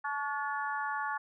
harmonic tone with a mistuned harmonic, 287.9 Hz, D4, 34 cents flat, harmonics 3 / 4 / 5 / 6, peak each -36 / -37 / -38 / -39 dBFS, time 0.04-1.18 s, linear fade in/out 10 ms, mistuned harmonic 4, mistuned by -40 cents, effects none

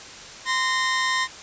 sawtooth tone pair together, 1036 / 1845.9 Hz, C6 / A#6, -17 / -18 cents, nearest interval minor seventh, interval 999 cents, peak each -20 dBFS, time 0.45-1.28 s, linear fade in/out 50 ms, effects white hiss -40 dBFS RMS until 1.42 s + resampled to 16000 Hz

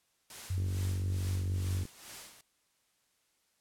white noise with tremolo, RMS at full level -45 dBFS, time 0.3-2.41 s, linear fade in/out 2 ms, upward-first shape sine, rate 2.3 Hz, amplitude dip 70%
sine tone with pitch glide, 91.9 to 90.79 Hz, F#2 to F#2, -11 to -32 cents, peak -30 dBFS, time 0.5-1.84 s, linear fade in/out 5 ms, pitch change -21 cents, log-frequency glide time 0.89-1.49 s
click train, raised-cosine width 3 ms, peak -31 dBFS, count 62, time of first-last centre 0.58-1.853 s, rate 47.9 Hz
effects white hiss -74 dBFS RMS until 3.6 s + low-pass 11000 Hz 12 dB/octave

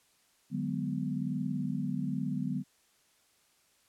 sine chord, G# half-diminished seventh, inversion second, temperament just, 149.51 / 186.89 / 207.7 / 249.2 Hz, D3 / F#3 / G#3 / B3, +31 / +18 / 0 / +16 cents, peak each -36 / -36 / -38 / -35 dBFS, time 0.5-2.64 s, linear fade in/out 50 ms, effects white hiss -68 dBFS RMS until 3.88 s + low-pass 11000 Hz 12 dB/octave

